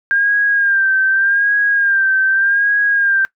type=tone with vibrato; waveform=sine; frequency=1600 Hz; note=G6; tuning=35 cents sharp; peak=-11 dBFS; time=0.11-3.25 s; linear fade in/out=0 ms; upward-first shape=sine; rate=0.84 Hz; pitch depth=55 cents each way; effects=noise-tail reverb RT60 0.1 s tail -20 dB re dry